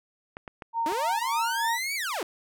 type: clicks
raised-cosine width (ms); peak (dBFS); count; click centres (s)
0.5; -23; 4; 0.369 / 0.478 / 0.622 / 0.922
type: tone with tremolo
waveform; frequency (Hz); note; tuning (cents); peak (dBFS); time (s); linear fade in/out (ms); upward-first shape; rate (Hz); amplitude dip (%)
sine; 920; A#5; -23; -24; 0.73-1.79; 50; sine; 3.4; 45
type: linear two-way sweep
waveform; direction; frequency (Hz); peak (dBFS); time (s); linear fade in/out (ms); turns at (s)
sawtooth; up then down; 283.5 to 2311 to 283.5; -25; 0.86-2.23; 2; 1.95
effects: none